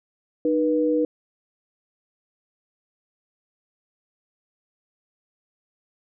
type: tone pair together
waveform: sine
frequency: 305.9 / 485.9 Hz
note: D#4 / B4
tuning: -29 / -28 cents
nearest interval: minor sixth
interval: 801 cents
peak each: -21 dBFS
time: 0.45-1.05 s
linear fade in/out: 2 ms
effects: none